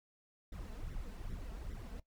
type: noise with flanger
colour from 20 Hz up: brown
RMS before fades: -44 dBFS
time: 0.52-2 s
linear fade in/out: 5 ms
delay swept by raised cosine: 0.53 to 4.63 ms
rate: 2.5 Hz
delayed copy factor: +0.85
effects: noise-tail reverb RT60 0.1 s tail -18 dB re dry